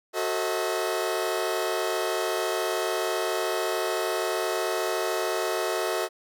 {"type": "chord", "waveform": "sawtooth", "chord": "F# diminished seventh", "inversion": "none", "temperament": "just", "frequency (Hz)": [370, 444, 532.8, 639.4], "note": ["F#4", "A4", "C5", "Eb5"], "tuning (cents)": [0, 16, 31, 47], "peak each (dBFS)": [-26, -27, -31, -26], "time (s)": [0.13, 6.09], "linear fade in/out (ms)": 50, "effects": []}